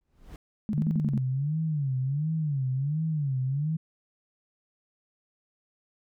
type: noise with exponential growth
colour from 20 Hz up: brown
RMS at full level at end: -39 dBFS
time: 0.01-0.36 s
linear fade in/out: 1 ms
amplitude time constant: 74 ms
type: tone bursts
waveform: sine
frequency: 212.9 Hz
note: G#3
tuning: 43 cents sharp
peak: -25 dBFS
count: 6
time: 0.69-1.177 s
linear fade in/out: 0 ms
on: 42 ms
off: 47 ms
type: tone with vibrato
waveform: sine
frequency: 144 Hz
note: D3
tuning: 34 cents flat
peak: -25 dBFS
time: 0.73-3.77 s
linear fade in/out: 10 ms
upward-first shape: sine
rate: 1.4 Hz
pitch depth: 190 cents each way
effects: none